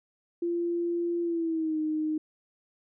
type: tone with pitch glide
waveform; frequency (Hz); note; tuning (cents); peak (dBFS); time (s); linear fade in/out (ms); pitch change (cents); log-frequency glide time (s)
sine; 343.6 to 309.7; F4 to D#4; -28 to -8; -26; 0.42-2.18; 5; -180; 1.22-1.79
effects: none